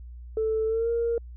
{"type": "tone with pitch glide", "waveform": "sine", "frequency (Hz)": [440, 466.2], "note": ["A4", "A#4"], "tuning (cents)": [0, 0], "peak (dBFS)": -22, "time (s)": [0.37, 1.18], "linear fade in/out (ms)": 2, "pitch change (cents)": 100, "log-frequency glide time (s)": [0.66, 0.9], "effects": ["tanh soft clip ceiling -18 dBFS", "added 60 Hz sine -39 dBFS peak until 1.36 s"]}